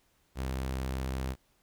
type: tone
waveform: sawtooth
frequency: 65.41 Hz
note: C2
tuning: in tune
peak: -28 dBFS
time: 0.35-1.36 s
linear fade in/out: 50 ms
effects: pink hiss -70 dBFS RMS until 1.62 s